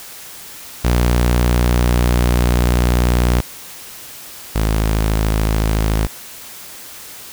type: tone pair in turn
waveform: sawtooth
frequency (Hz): 60.3 / 53.72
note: B1 / A1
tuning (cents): -41 / -41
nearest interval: major second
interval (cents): 200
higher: first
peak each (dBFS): -8 / -10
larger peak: first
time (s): 0.84-3.41 / 4.55-6.07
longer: first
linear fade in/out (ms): 10
effects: white hiss -35 dBFS RMS until 7.32 s